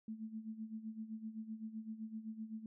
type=tone with tremolo; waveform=sine; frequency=220 Hz; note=A3; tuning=in tune; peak=-40 dBFS; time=0.08-2.66 s; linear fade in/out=2 ms; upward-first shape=sine; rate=7.8 Hz; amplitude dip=75%; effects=none